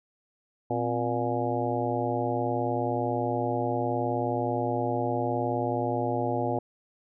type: harmonic tone with a mistuned harmonic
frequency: 119.3 Hz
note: A#2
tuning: 41 cents sharp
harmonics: 1 / 2 / 3 / 4 / 5 / 6 / 7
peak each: -33 / -33 / -33 / -33 / -33 / -33 / -33 dBFS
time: 0.7-6.59 s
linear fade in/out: 5 ms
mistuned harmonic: 2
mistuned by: +140 cents
effects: none